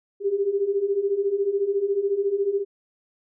sine beating tone pair, 388.6 / 402.6 Hz, G4 / G4, -15 / +46 cents, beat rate 14 Hz, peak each -26 / -22 dBFS, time 0.2-2.65 s, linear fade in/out 50 ms, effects none

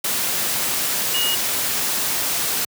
sine tone in noise, 2879 Hz, F#7, 48 cents flat, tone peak -20 dBFS, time 1.14-1.35 s, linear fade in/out 5 ms, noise white, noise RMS -22 dBFS, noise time 0.04-2.65 s, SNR -1 dB, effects high-pass 100 Hz 12 dB/octave

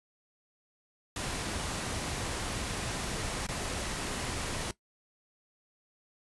pink noise with dropouts, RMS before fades -35 dBFS, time 1.16-4.71 s, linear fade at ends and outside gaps 2 ms, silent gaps 3.468-3.487 s, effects noise-tail reverb RT60 0.1 s tail -17 dB re dry + resampled to 24000 Hz

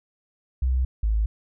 sine tone pair in turn, 63.9 / 53.73 Hz, C2 / A1, -40 / -40 cents, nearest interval minor third, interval 300 cents, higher first, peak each -19 dBFS, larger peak neither, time 0.62-0.85 / 1.03-1.26 s, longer neither, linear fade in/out 5 ms, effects none

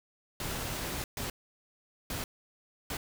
pink noise bursts at uneven times, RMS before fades -36 dBFS, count 4, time 0.4-1.04 / 1.17-1.3 / 2.1-2.24 / 2.9-2.97 s, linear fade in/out 2 ms, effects none

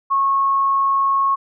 sine tone, 1095 Hz, C#6, 22 cents flat, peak -14 dBFS, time 0.1-1.36 s, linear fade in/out 20 ms, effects none

